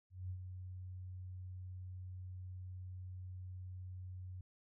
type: tone with ADSR envelope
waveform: sine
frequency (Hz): 91.9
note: F#2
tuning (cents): -11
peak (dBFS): -39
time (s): 0.1-4.41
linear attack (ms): 200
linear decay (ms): 74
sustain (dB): -6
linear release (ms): 3
effects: none